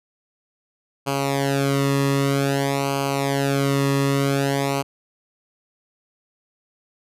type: tone with flanger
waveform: sawtooth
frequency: 138.59 Hz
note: C#3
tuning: in tune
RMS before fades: -21 dBFS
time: 1.06-4.83 s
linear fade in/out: 20 ms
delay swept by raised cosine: 0.54 to 1.33 ms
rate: 0.52 Hz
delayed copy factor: -0.9
effects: resampled to 32000 Hz